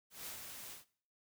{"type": "noise with ADSR envelope", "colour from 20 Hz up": "white", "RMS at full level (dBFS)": -45, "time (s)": [0.1, 0.85], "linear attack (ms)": 160, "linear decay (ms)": 130, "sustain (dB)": -4, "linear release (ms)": 130, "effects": ["noise-tail reverb RT60 0.5 s tail -19 dB re dry"]}